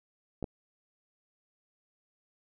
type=clicks; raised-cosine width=2 ms; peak=-22 dBFS; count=2; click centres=0.427 / 0.442 s; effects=none